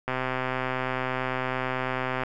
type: click train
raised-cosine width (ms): 0.5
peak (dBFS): -13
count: 279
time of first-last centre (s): 0.08-2.235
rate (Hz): 129
effects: none